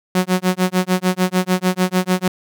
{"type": "tone with tremolo", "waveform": "sawtooth", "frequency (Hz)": 183.7, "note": "F#3", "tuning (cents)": -12, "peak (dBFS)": -8, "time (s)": [0.15, 2.28], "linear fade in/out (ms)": 2, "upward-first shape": "sine", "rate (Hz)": 6.7, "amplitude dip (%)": 100, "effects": []}